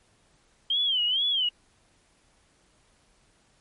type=tone with vibrato; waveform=sine; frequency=3136 Hz; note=G7; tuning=in tune; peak=-22 dBFS; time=0.7-1.49 s; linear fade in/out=5 ms; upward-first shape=sine; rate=2.2 Hz; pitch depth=150 cents each way; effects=pink hiss -64 dBFS RMS until 3.6 s + MP3 48 kbps